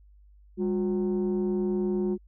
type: tone pair together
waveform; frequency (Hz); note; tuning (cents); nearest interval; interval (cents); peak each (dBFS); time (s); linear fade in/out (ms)
sine; 201 / 360.6; G3 / F#4; +44 / -45; minor seventh; 1011; -25; 0.57-2.18; 50
effects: tanh soft clip ceiling -21 dBFS + added 50 Hz sine -52 dBFS peak until 2.27 s